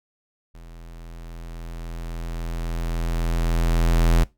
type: tone with level ramp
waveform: square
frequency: 41.83 Hz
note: E1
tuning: 26 cents sharp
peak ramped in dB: -41 to -14 dBFS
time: 0.54-4.24 s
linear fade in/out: 10 ms
effects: noise-tail reverb RT60 0.2 s tail -20 dB re dry